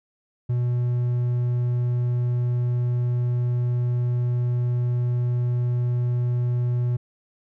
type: tone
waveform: triangle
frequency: 122.1 Hz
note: B2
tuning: 19 cents flat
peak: -18 dBFS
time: 0.49-6.97 s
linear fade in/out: 10 ms
effects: none